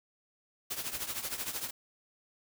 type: noise with tremolo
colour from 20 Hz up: white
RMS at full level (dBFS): -34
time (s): 0.7-1.71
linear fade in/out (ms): 10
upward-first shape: triangle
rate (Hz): 13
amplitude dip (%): 80
effects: none